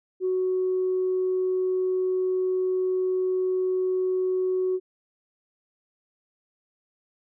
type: tone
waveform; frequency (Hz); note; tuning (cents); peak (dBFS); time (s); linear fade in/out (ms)
sine; 370.9; F#4; +4; -21; 0.2-4.8; 50
effects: tanh soft clip ceiling -17 dBFS